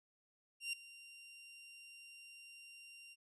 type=tone with ADSR envelope; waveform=sawtooth; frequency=2771 Hz; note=F7; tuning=14 cents flat; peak=-33 dBFS; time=0.6-3.16 s; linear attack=130 ms; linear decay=5 ms; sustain=-18 dB; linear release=39 ms; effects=resampled to 24000 Hz